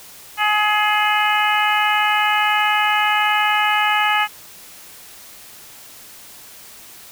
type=harmonic tone; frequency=421.4 Hz; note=G#4; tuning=25 cents sharp; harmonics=2 / 3 / 4 / 5 / 6 / 7; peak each=-19 / -21 / -22 / -23 / -24 / -24 dBFS; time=0.37-4.28 s; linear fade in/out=50 ms; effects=white hiss -41 dBFS RMS until 7.11 s